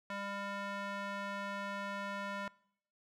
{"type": "tone with band-pass filter", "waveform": "square", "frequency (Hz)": 200, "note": "G3", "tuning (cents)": 35, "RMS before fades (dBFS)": -41, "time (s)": [0.1, 2.48], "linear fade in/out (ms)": 2, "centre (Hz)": 1400, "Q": 1, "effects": ["noise-tail reverb RT60 0.7 s tail -23 dB re dry"]}